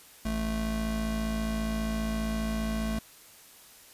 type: tone pair together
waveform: square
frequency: 54.88 / 219.5 Hz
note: A1 / A3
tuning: -4 / -4 cents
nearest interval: 2 octaves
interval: 2400 cents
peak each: -33 / -31 dBFS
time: 0.25-2.99 s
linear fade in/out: 5 ms
effects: white hiss -53 dBFS RMS until 3.93 s + resampled to 32000 Hz